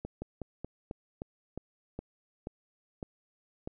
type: slowing click train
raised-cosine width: 2 ms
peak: -24 dBFS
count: 11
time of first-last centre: 0.05-3.675 s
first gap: 170 ms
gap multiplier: 1.16
effects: none